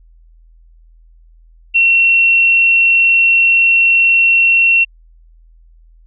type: tone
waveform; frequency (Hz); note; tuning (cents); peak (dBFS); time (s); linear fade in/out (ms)
sine; 2721; F7; -46; -7; 1.74-4.85; 20
effects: added 41 Hz sine -42 dBFS peak until 6.06 s